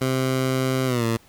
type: tone with pitch glide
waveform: 15% pulse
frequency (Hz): 130.81 to 114.54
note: C3 to A#2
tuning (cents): 0 to -30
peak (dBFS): -14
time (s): 0.01-1.17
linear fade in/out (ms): 5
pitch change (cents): -230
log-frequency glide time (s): 0.86-1.05
effects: pink hiss -54 dBFS RMS until 1.28 s